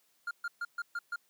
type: tone bursts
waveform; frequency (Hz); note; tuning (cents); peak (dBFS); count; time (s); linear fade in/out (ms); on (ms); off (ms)
triangle; 1405; F6; +10; -31; 6; 0.27-1.16; 5; 40; 130
effects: white hiss -71 dBFS RMS until 1.29 s + high-pass 150 Hz 12 dB/octave